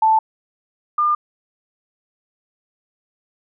sine tone pair in turn, 880 / 1204.1 Hz, A5 / D6, 0 / +43 cents, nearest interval perfect fourth, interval 543 cents, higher second, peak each -11 / -14 dBFS, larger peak first, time 0.02-0.19 / 0.98-1.15 s, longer neither, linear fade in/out 5 ms, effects none

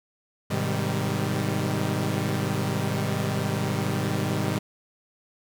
sawtooth chord, Ab major seventh, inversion none, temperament equal with one note detuned, 103.83 / 128.19 / 155.56 / 196 Hz, Ab2 / C3 / Eb3 / G3, 0 / -35 / 0 / 0 cents, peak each -26 dBFS, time 0.5-4.59 s, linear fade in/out 10 ms, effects none

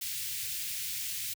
white band-stop noise, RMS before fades -36 dBFS, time 0.01-1.34 s, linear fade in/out 10 ms, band 130 to 2100 Hz, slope 24 dB/octave, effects high-pass 80 Hz 12 dB/octave

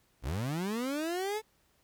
30% pulse linear sweep, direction up, 51.6 to 443.5 Hz, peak -29 dBFS, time 0.22-1.42 s, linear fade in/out 50 ms, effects pink hiss -70 dBFS RMS until 1.83 s

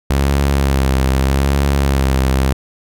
sawtooth tone with vibrato, 67.9 Hz, C#2, 35 cents flat, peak -8 dBFS, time 0.1-2.53 s, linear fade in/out 5 ms, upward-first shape sine, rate 0.81 Hz, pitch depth 51 cents each way, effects none

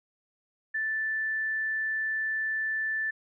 sine tone, 1760 Hz, A6, in tune, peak -27 dBFS, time 0.74-3.11 s, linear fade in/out 10 ms, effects none

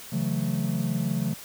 triangle chord, F# minor seventh, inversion second, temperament equal with one note detuned, 138.59 / 164.81 / 183.83 / 220 Hz, C#3 / E3 / F#3 / A3, 0 / 0 / -11 / 0 cents, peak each -28 dBFS, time 0.12-1.34 s, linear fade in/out 10 ms, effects white hiss -43 dBFS RMS until 1.44 s

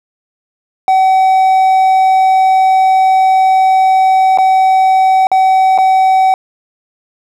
triangle tone with dropouts, 759 Hz, F#5, 44 cents sharp, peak -4 dBFS, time 0.88-6.34 s, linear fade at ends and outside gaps 1 ms, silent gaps 4.375-4.385 / 5.27-5.316 / 5.778-5.785 s, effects none

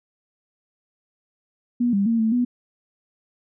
sine tone with pitch steps, 241.6 / 198.9 / 229.4 / 221.8 / 245.1 Hz, B3 / G3 / A#3 / A3 / B3, -38 / +25 / -28 / +14 / -13 cents, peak -17 dBFS, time 1.8-2.45 s, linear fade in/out 10 ms, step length 130 ms, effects none

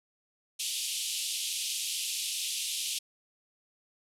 pink band-pass noise, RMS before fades -34 dBFS, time 0.59-2.99 s, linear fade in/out 10 ms, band 2700 to 12000 Hz, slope 48 dB/octave, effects none

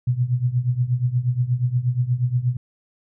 sine tone with tremolo, 123.9 Hz, B2, 6 cents sharp, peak -14 dBFS, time 0.07-2.57 s, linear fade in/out 5 ms, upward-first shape triangle, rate 8.4 Hz, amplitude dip 90%, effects none

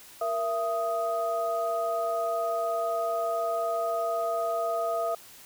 sine tone cluster, 467.4 / 671 / 1248 Hz, A#4 / E5 / D#6, +5 / +31 / +5 cents, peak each -35 / -27 / -33 dBFS, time 0.21-5.15 s, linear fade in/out 5 ms, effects white hiss -50 dBFS RMS until 5.45 s

